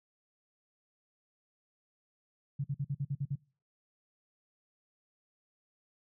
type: tone bursts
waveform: sine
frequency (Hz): 140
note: C#3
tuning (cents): +18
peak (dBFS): -30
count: 8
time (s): 2.59-3.357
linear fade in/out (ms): 10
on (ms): 53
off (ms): 49
effects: noise-tail reverb RT60 0.4 s tail -24 dB re dry